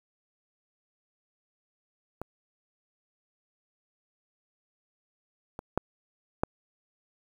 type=clicks; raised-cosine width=1 ms; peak=-21 / -23 / -11 / -10 dBFS; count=4; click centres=2.216 / 5.591 / 5.776 / 6.435 s; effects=8-bit